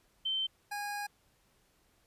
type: tone pair in turn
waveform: sine / 25% pulse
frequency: 3100 / 821.1 Hz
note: G7 / G#5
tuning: -20 / -20 cents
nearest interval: octave + major seventh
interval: 2300 cents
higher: first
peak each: -30 / -32 dBFS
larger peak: first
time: 0.25-0.47 / 0.71-1.07 s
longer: second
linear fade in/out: 10 ms
effects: pink hiss -70 dBFS RMS until 2.06 s + resampled to 32000 Hz